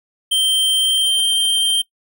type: tone with pitch glide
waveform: square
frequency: 3136 to 3154 Hz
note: G7 to G7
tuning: 0 to +10 cents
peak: -14 dBFS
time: 0.31-1.82 s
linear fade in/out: 10 ms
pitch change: +10 cents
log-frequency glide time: 0.76-1.24 s
effects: noise-tail reverb RT60 0.1 s tail -21 dB re dry